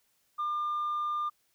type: tone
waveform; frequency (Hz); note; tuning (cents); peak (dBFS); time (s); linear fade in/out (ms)
sine; 1200; D6; +37; -27; 0.38-1.3; 20
effects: tanh soft clip ceiling -27 dBFS + white hiss -72 dBFS RMS until 1.54 s